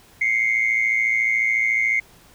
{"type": "tone pair together", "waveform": "sine", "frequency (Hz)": [2093, 2207], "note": ["C7", "C#7"], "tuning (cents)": [0, -8], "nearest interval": "minor second", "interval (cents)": 92, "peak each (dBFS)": [-18, -21], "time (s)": [0.21, 2], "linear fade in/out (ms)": 5, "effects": ["tanh soft clip ceiling -11 dBFS", "pink hiss -51 dBFS RMS until 2.34 s"]}